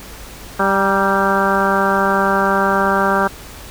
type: harmonic tone with a mistuned harmonic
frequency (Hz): 196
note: G3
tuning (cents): 0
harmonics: 1 / 2 / 3 / 4 / 5 / 6 / 7 / 8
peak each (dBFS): -21 / -21 / -21 / -21 / -21 / -21 / -21 / -21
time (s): 0.59-3.28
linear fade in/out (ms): 10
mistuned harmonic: 5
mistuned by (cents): -44
effects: added 50 Hz sine -39 dBFS peak until 3.7 s + pink hiss -36 dBFS RMS until 3.7 s